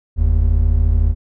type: tone pair together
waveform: triangle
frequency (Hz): 44.91 / 78.8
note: F1 / D#2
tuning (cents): +49 / +23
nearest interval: minor seventh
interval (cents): 974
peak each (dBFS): -12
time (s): 0.16-1.15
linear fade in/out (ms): 50
effects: none